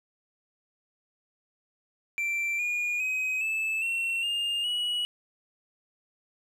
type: tone with pitch steps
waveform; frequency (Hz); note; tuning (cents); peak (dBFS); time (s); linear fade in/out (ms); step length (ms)
triangle; 2349 / 2436 / 2526 / 2620 / 2717 / 2818 / 2922; D7 / D#7 / D#7 / E7 / F7 / F7 / F#7; 0 / -37 / +26 / -11 / -48 / +15 / -22; -25; 2.18-5.05; 0; 410
effects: none